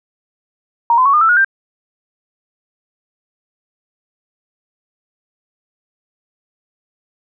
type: tone with pitch steps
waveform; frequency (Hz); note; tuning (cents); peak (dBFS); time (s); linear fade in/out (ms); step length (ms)
sine; 937 / 1021.8 / 1114.3 / 1215.1 / 1325.1 / 1445.1 / 1575.8; A#5 / C6 / C#6 / D#6 / E6 / F#6 / G6; +9 / -41 / +9 / -41 / +9 / -41 / +9; -8; 0.9-1.446; 2; 78
effects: none